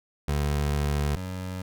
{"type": "tone pair in turn", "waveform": "25% pulse", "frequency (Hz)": [72.8, 92.48], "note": ["D2", "F#2"], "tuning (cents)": [-15, 0], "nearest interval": "major third", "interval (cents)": 415, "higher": "second", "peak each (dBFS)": [-20, -28], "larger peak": "first", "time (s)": [[0.28, 1.16], [1.16, 1.62]], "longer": "first", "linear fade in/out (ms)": 5, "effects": []}